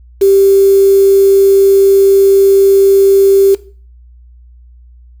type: tone with quantisation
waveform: sine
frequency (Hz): 392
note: G4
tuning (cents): 0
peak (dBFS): -4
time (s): 0.21-3.55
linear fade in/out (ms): 10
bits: 4
effects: noise-tail reverb RT60 0.4 s tail -17 dB re dry + added 60 Hz sine -36 dBFS peak until 5.2 s